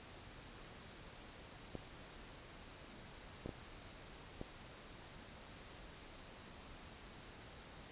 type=clicks; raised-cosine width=2 ms; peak=-30 dBFS; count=4; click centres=1.753 / 3.46 / 3.492 / 4.414 s; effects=pink hiss -55 dBFS RMS until 7.91 s + resampled to 8000 Hz